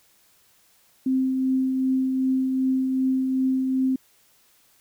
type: tone with tremolo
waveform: sine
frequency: 261.6 Hz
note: C4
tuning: in tune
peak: -18 dBFS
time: 1.06-3.96 s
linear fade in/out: 5 ms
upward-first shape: triangle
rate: 2.6 Hz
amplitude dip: 35%
effects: white hiss -60 dBFS RMS until 4.8 s